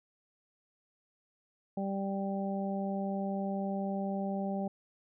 harmonic tone, 196 Hz, G3, in tune, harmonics 1 / 2 / 3 / 4, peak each -33 / -42 / -39 / -40 dBFS, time 1.77-4.68 s, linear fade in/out 5 ms, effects none

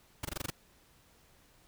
pink noise bursts, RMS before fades -36 dBFS, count 7, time 0.23-0.503 s, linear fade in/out 5 ms, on 21 ms, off 21 ms, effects pink hiss -64 dBFS RMS until 1.67 s

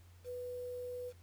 sine tone with quantisation, 493.9 Hz, B4, in tune, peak -40 dBFS, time 0.24-1.13 s, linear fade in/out 50 ms, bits 10, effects added 88 Hz sine -57 dBFS peak until 1.22 s + pink hiss -68 dBFS RMS until 1.22 s

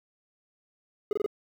triangle tone bursts, 415.3 Hz, G#4, in tune, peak -22 dBFS, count 4, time 1.11-1.262 s, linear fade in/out 2 ms, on 20 ms, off 24 ms, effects 10-bit

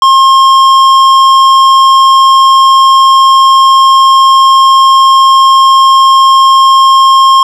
triangle tone with tanh clipping, 1069 Hz, C6, 37 cents sharp, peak -3 dBFS, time 0.02-7.43 s, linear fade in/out 2 ms, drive 16 dB, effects none

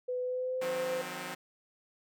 sine tone with pitch glide, 500 to 514.7 Hz, B4 to C5, +21 to -29 cents, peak -31 dBFS, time 0.08-1.02 s, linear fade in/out 10 ms, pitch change +50 cents, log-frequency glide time 0.21-0.61 s
5% pulse chord, C diminished, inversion first, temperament equal with one note detuned, 155.56 / 181.61 / 261.6 Hz, Eb3 / Gb3 / C4, 0 / -32 / 0 cents, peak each -35 / -30 / -30 dBFS, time 0.61-1.35 s, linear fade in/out 10 ms
effects none

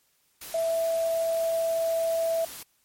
sine tone in noise, 659.3 Hz, E5, in tune, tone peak -23 dBFS, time 0.54-2.45 s, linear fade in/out 5 ms, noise white, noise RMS -41 dBFS, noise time 0.41-2.63 s, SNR +15 dB, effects white hiss -68 dBFS RMS until 2.84 s + MP3 64 kbps

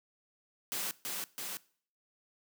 white noise with echo, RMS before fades -36 dBFS, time 0.72-0.91 s, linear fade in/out 0 ms, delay 330 ms, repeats 2, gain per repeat -2 dB, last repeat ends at 1.57 s, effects noise-tail reverb RT60 0.5 s tail -21 dB re dry + high-pass 150 Hz 12 dB/octave

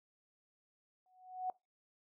sine tone with exponential growth, 740 Hz, F#5, in tune, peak -32 dBFS, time 1.06-1.5 s, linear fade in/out 1 ms, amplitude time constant 95 ms, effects noise-tail reverb RT60 0.2 s tail -21 dB re dry

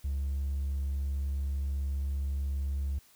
triangle tone, 69.3 Hz, C#2, in tune, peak -26 dBFS, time 0.04-2.99 s, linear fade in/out 10 ms, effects tanh soft clip ceiling -25 dBFS + white hiss -61 dBFS RMS until 3.15 s

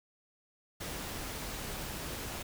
pink noise, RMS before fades -40 dBFS, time 0.8-2.43 s, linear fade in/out 10 ms, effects none

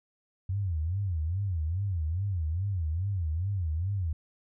sine tone with vibrato, 88.4 Hz, F2, 22 cents sharp, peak -27 dBFS, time 0.49-4.13 s, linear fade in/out 5 ms, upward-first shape sine, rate 2.4 Hz, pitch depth 240 cents each way, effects none

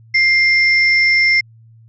sine tone pair together, 2100 / 5328 Hz, C7 / E8, +6 / +18 cents, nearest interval octave + major third, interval 1612 cents, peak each -10 / -20 dBFS, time 0.14-1.41 s, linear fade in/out 10 ms, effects added 113 Hz sine -42 dBFS peak until 1.88 s

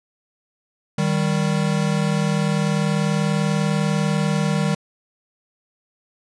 square tone pair together, 155.56 / 195.78 Hz, D#3 / G3, 0 / -2 cents, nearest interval major third, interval 398 cents, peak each -21 / -22 dBFS, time 0.98-4.75 s, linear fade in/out 5 ms, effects resampled to 22050 Hz

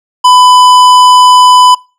sine tone with hard clipping, 1000 Hz, B5, 21 cents sharp, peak -3 dBFS, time 0.24-1.75 s, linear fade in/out 10 ms, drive 14 dB, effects noise-tail reverb RT60 0.3 s tail -23 dB re dry

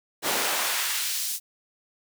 pink noise with high-pass filter sweep, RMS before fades -27 dBFS, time 0.22-1.4 s, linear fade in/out 50 ms, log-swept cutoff 290 to 6700 Hz, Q 0.72, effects none

